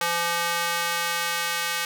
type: tone with high-pass filter sweep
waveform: square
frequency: 170.8 Hz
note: F3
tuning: 38 cents flat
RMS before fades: -26 dBFS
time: 0.01-1.85 s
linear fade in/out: 2 ms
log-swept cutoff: 920 to 1600 Hz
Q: 0.88
effects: none